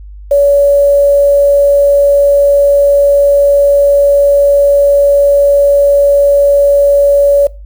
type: tone with quantisation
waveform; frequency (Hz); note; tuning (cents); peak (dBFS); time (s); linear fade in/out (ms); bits
sine; 567; C#5; +39; -4; 0.31-7.47; 5; 5
effects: noise-tail reverb RT60 0.3 s tail -22 dB re dry + added 50 Hz sine -27 dBFS peak until 7.65 s